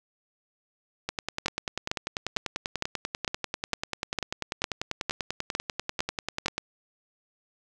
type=two click trains; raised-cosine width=0.2 ms; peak=-9 / -12 dBFS; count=12 / 57; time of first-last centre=1.46-6.46 / 1.09-6.58 s; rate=2.2 / 10.2 Hz; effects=none